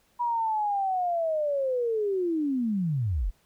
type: linear sweep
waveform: sine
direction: down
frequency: 972 to 33 Hz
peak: -24 dBFS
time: 0.19-3.31 s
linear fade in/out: 20 ms
effects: pink hiss -66 dBFS RMS until 3.45 s